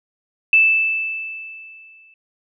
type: tone with exponential decay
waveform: sine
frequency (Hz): 2637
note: E7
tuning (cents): 0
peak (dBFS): -8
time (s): 0.53-2.14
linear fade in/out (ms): 2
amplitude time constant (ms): 350
effects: none